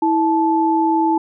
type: tone pair together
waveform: sine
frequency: 325.6 / 871 Hz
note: E4 / A5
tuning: -21 / -18 cents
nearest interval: octave + perfect fourth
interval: 1703 cents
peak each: -16 dBFS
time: 0.02-1.18 s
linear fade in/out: 5 ms
effects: none

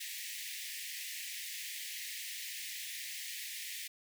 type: high-pass noise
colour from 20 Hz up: pink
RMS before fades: -43 dBFS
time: 0-3.88 s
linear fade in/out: 10 ms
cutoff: 1800 Hz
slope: 96 dB/octave
effects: none

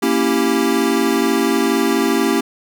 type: chord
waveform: square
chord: A# diminished seventh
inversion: none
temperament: equal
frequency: 233.1 / 277.2 / 329.6 / 392 Hz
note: A#3 / C#4 / E4 / G4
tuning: 0 / 0 / 0 / 0 cents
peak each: -21 / -20 / -21 / -20 dBFS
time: 0.02-2.41 s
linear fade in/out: 10 ms
effects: none

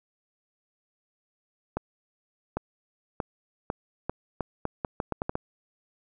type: accelerating click train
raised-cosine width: 1 ms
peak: -14 dBFS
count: 13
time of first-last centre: 1.77-5.354 s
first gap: 800 ms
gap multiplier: 0.79
effects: none

